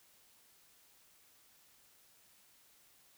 silence, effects white hiss -66 dBFS RMS until 3.17 s

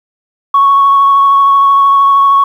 sine tone with vibrato, 1108.7 Hz, C#6, in tune, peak -3 dBFS, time 0.54-2.44 s, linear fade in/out 5 ms, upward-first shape triangle, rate 13 Hz, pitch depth 15 cents each way, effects tanh soft clip ceiling 0 dBFS + 7-bit

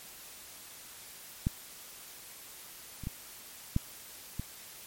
clicks, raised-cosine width 5 ms, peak -15 / -29 / -22 / -14 / -22 dBFS, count 5, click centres 1.469 / 3.037 / 3.071 / 3.764 / 4.396 s, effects white hiss -49 dBFS RMS until 4.86 s + MP3 64 kbps

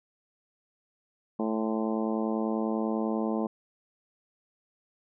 harmonic tone with a mistuned harmonic, 110.2 Hz, A2, 3 cents sharp, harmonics 2 / 3 / 4 / 5 / 6 / 7 / 8 / 9, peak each -29 / -33 / -35 / -37 / -39 / -40 / -41 / -42 dBFS, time 1.39-3.47 s, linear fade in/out 5 ms, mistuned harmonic 9, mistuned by +71 cents, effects none

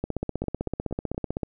two click trains, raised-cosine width 2 ms, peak -14 / -24 dBFS, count 23 / 4, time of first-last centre 0.04-1.432 / 0.44-1.146 s, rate 15.8 / 4.25 Hz, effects none

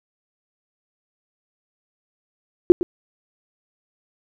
sine tone with echo, 351.7 Hz, F4, 12 cents sharp, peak -3 dBFS, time 2.7-2.72 s, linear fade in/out 0 ms, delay 110 ms, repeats 1, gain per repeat -15 dB, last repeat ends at 2.83 s, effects none

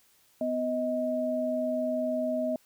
sine tone pair together, 250 / 630 Hz, B3 / D#5, +21 / +21 cents, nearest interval octave + major third, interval 1600 cents, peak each -31 / -28 dBFS, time 0.41-2.56 s, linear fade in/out 2 ms, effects white hiss -64 dBFS RMS until 2.65 s

